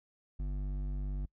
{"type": "tone with hard clipping", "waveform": "triangle", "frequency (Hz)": 48.87, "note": "G1", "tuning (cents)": -5, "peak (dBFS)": -35, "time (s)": [0.39, 1.26], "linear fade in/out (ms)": 10, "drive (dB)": 14, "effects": ["noise-tail reverb RT60 0.1 s tail -26 dB re dry"]}